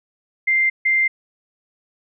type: tone pair in turn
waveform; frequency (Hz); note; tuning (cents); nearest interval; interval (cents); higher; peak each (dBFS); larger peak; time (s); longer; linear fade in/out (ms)
sine; 2093 / 2093; C7 / C7; 0 / 0; unison; 0; neither; -14; neither; 0.47-0.7 / 0.85-1.08; neither; 10
effects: none